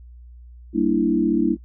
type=chord; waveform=sine; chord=E half-diminished seventh; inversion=first; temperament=equal; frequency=196 / 233.1 / 293.7 / 329.6 Hz; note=G3 / Bb3 / D4 / E4; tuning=0 / 0 / 0 / 0 cents; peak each=-25 / -22 / -21 / -20 dBFS; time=0.73-1.57 s; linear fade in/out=50 ms; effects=noise-tail reverb RT60 0.1 s tail -20 dB re dry + added 60 Hz sine -40 dBFS peak until 1.64 s